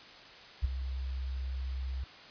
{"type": "tone with ADSR envelope", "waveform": "sine", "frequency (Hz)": 65.41, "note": "C2", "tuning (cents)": 0, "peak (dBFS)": -22, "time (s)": [0.62, 2.04], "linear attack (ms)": 27, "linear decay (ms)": 13, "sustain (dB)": -11, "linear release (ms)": 4, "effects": ["white hiss -51 dBFS RMS until 2.3 s", "resampled to 11025 Hz"]}